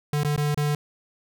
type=tone with dropouts; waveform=square; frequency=147.5 Hz; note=D3; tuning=8 cents sharp; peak=-22 dBFS; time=0.13-0.75 s; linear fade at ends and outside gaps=2 ms; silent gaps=0.234-0.247 / 0.362-0.377 / 0.545-0.574 s; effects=none